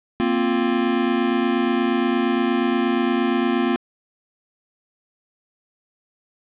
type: chord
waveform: square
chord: Bb suspended second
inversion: none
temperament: equal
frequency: 233.1 / 261.6 / 349.2 Hz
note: Bb3 / C4 / F4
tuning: 0 / 0 / 0 cents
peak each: -23 dBFS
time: 0.2-3.76 s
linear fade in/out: 0 ms
effects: resampled to 8000 Hz + 9-bit